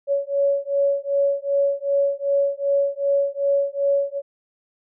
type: beating tone pair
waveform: sine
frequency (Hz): 559 / 561.6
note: C#5 / C#5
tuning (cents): +14 / +22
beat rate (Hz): 2.6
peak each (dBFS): -21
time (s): 0.07-4.22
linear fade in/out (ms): 50
effects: none